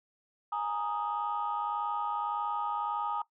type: chord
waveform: sine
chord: Ab suspended second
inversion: none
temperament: equal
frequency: 830.6 / 932.3 / 1244.5 Hz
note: Ab5 / Bb5 / Eb6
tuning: 0 / 0 / 0 cents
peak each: -34 dBFS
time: 0.52-3.22 s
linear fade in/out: 5 ms
effects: noise-tail reverb RT60 0.1 s tail -17 dB re dry + tanh soft clip ceiling -23 dBFS